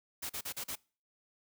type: noise bursts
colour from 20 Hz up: white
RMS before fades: -39 dBFS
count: 5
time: 0.22-0.756 s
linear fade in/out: 10 ms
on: 76 ms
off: 39 ms
effects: noise-tail reverb RT60 0.4 s tail -25 dB re dry